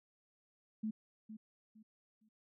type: tone with echo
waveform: sine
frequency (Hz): 217.4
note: A3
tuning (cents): -21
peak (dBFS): -35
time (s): 0.83-0.91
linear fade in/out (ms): 10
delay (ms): 460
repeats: 3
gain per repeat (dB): -11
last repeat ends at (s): 2.29
effects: none